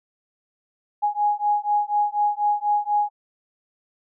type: beating tone pair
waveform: sine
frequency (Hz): 828 / 832.1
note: G#5 / G#5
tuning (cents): -5 / +3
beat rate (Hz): 4.1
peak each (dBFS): -22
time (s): 1.02-3.1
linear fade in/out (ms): 20
effects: none